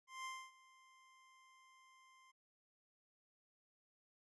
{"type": "tone with ADSR envelope", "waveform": "25% pulse", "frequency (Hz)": 1046.5, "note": "C6", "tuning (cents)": 0, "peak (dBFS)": -40, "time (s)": [0.07, 2.32], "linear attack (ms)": 180, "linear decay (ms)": 260, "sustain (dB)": -21, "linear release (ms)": 16, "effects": ["resampled to 22050 Hz"]}